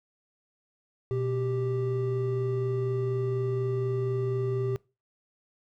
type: tone pair together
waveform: triangle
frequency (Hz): 122.62 / 392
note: B2 / G4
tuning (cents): -12 / 0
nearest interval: octave + minor sixth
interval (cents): 2012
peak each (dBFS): -27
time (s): 1.11-4.76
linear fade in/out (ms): 0
effects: noise-tail reverb RT60 0.3 s tail -23 dB re dry